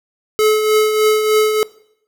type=tone with tremolo; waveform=square; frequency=430 Hz; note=A4; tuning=40 cents flat; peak=-10 dBFS; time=0.39-1.63 s; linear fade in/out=0 ms; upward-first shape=triangle; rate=3.3 Hz; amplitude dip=55%; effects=noise-tail reverb RT60 0.7 s tail -20 dB re dry